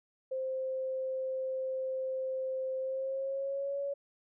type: tone with pitch glide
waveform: sine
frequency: 523.3 to 560.9 Hz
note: C5 to C#5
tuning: 0 to +20 cents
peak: -32 dBFS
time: 0.31-3.94 s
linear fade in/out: 10 ms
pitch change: +120 cents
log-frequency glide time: 2.79-3.79 s
effects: none